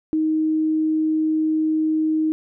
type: tone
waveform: sine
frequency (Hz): 313.4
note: D#4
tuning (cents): +13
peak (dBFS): -17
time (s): 0.13-2.32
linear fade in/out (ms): 0
effects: none